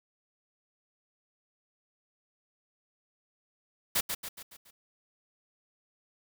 white noise with echo, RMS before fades -27 dBFS, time 3.95-4.01 s, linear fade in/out 10 ms, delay 140 ms, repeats 5, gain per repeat -6 dB, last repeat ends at 4.71 s, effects none

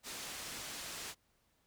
white low-pass noise, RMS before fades -45 dBFS, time 0.03-1.15 s, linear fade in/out 50 ms, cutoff 7800 Hz, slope 12 dB/octave, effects pink hiss -75 dBFS RMS until 1.66 s

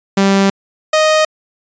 sawtooth tone pair in turn, 196 / 622.3 Hz, G3 / D#5, 0 / 0 cents, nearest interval octave + minor sixth, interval 2000 cents, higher second, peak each -5 dBFS, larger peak neither, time 0.17-0.5 / 0.93-1.25 s, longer first, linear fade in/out 5 ms, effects resampled to 16000 Hz

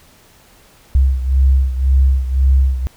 sine beating tone pair, 66 / 67.9 Hz, C2 / C#2, +16 / -35 cents, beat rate 1.9 Hz, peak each -11 / -16 dBFS, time 0.95-2.87 s, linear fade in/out 0 ms, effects pink hiss -48 dBFS RMS until 2.96 s

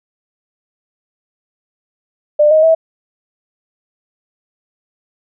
sine tone with pitch steps, 597 / 626 / 648 Hz, D5 / D#5 / E5, +28 / +10 / -30 cents, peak -6 dBFS, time 2.39-2.75 s, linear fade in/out 10 ms, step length 120 ms, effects none

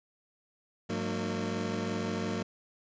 25% pulse tone cluster, 102.6 / 182.8 / 228.5 / 301.9 Hz, G#2 / F#3 / A#3 / D4, -21 / -21 / -34 / +48 cents, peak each -35 / -32 / -31 / -38 dBFS, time 0.89-2.43 s, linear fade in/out 10 ms, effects resampled to 16000 Hz

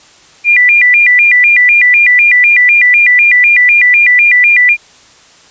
sine tone with vibrato, 2179 Hz, C#7, 30 cents flat, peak -3 dBFS, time 0.44-4.77 s, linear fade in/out 50 ms, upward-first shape square, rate 4 Hz, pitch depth 170 cents each way, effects white hiss -41 dBFS RMS until 5.5 s + resampled to 16000 Hz

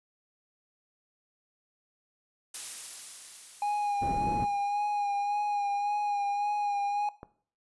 blue noise with exponential decay, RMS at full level -35 dBFS, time 2.54-5.95 s, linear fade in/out 5 ms, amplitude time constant 740 ms
triangle tone with vibrato, 819 Hz, G#5, 24 cents flat, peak -25 dBFS, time 3.62-7.09 s, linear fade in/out 2 ms, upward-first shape sine, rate 1.8 Hz, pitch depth 24 cents each way
white low-pass noise, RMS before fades -35 dBFS, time 4.01-4.46 s, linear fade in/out 20 ms, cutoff 310 Hz, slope 12 dB/octave
click, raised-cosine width 1 ms, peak -27 dBFS, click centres 7.231 s
effects noise-tail reverb RT60 0.5 s tail -18 dB re dry + resampled to 24000 Hz

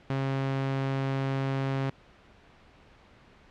sawtooth tone, 135.2 Hz, C#3, 43 cents flat, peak -23 dBFS, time 0.1-1.9 s, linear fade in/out 2 ms, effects pink hiss -56 dBFS RMS until 3.5 s + low-pass 3000 Hz 12 dB/octave

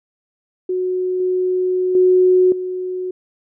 sine tone with level steps, 367.4 Hz, F#4, 12 cents flat, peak -17 / -15 / -9 / -21 dBFS, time 0.69-3.11 s, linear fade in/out 5 ms, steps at 1.2 / 1.95 / 2.52 s, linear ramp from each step 2 ms, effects none

